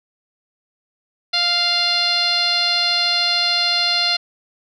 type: tone with low-pass filter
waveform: 10% pulse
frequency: 698.5 Hz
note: F5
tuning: in tune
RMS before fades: -18 dBFS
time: 1.33-4.17 s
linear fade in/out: 10 ms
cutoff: 4400 Hz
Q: 6.4
effects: none